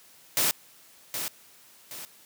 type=noise with echo; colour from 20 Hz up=white; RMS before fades=-24 dBFS; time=0.37-0.51 s; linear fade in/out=0 ms; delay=770 ms; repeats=2; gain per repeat=-8 dB; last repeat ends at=2.05 s; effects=white hiss -55 dBFS RMS until 2.25 s + high-pass 100 Hz 12 dB/octave